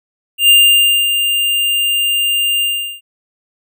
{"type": "tone with ADSR envelope", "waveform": "square", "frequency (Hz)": 2800, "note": "F7", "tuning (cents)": 4, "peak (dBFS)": -5, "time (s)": [0.38, 3.01], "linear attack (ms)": 110, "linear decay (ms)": 580, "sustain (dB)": -8, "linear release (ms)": 390, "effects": []}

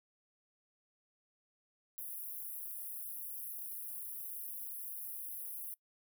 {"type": "high-pass noise", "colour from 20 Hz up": "white", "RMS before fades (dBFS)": -44, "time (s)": [1.98, 5.74], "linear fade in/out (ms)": 0, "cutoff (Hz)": 10000, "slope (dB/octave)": 96, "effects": ["noise-tail reverb RT60 0.1 s tail -23 dB re dry"]}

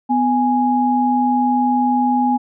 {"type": "tone pair together", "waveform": "sine", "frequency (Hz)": [249.9, 830], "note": ["B3", "G#5"], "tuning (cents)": [21, -1], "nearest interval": "octave + major sixth", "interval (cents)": 2078, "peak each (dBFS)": -16, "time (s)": [0.09, 2.38], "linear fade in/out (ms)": 20, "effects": []}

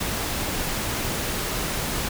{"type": "noise", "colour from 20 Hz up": "pink", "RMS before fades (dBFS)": -27, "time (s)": [0, 2.09], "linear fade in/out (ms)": 10, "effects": []}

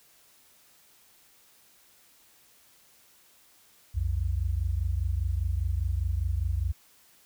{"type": "tone pair together", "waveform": "sine", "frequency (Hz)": [61.74, 86.71], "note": ["B1", "F2"], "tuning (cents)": [0, -12], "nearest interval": "tritone", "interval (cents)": 588, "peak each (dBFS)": -28, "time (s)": [3.94, 6.73], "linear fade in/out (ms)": 20, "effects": ["white hiss -60 dBFS RMS until 7.25 s"]}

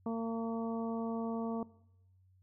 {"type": "harmonic tone", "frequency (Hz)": 227.8, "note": "A#3", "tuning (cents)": -40, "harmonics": [1, 2, 3, 4, 5], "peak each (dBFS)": [-34, -40, -44, -46, -48], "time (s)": [0.06, 1.63], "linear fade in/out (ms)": 2, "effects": ["noise-tail reverb RT60 0.8 s tail -20 dB re dry", "added 93 Hz sine -63 dBFS peak until 2.42 s"]}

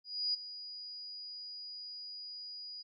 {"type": "tone with ADSR envelope", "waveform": "sine", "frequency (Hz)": 4901, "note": "D#8", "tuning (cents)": -27, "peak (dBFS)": -29, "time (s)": [0.04, 2.83], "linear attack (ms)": 300, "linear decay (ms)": 12, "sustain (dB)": -14, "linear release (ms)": 20, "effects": []}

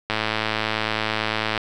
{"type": "click train", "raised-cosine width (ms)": 0.3, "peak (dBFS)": -6, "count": 162, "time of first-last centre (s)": [0.1, 1.577], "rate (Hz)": 109, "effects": []}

